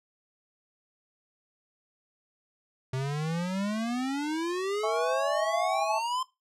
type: exponential sweep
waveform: square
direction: up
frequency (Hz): 128.4 to 1046.5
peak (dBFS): -29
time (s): 2.93-6.23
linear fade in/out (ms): 5
type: chord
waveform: sine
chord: C# minor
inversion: first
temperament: equal with one note detuned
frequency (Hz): 653.2 / 830.6 / 1108.7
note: E5 / G#5 / C#6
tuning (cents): -16 / 0 / 0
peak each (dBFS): -29 / -34 / -32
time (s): 4.83-5.99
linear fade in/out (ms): 10
effects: noise-tail reverb RT60 0.2 s tail -17 dB re dry + low-pass 8000 Hz 12 dB/octave